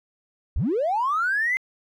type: linear sweep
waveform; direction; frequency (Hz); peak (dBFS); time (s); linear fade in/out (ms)
triangle; up; 36.71 to 2093; -17; 0.56-1.57; 0
effects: tanh soft clip ceiling -18 dBFS